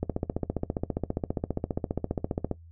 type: click train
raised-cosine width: 2 ms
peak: -14 dBFS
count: 38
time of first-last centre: 0.03-2.513 s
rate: 14.9 Hz
effects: noise-tail reverb RT60 0.1 s tail -17 dB re dry + added 83 Hz sine -47 dBFS peak until 2.71 s